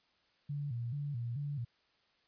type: tone with vibrato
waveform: sine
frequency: 130.81 Hz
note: C3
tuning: in tune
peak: -35 dBFS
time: 0.49-1.65 s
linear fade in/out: 10 ms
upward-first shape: square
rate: 2.3 Hz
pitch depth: 170 cents each way
effects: white hiss -72 dBFS RMS until 2.27 s + resampled to 11025 Hz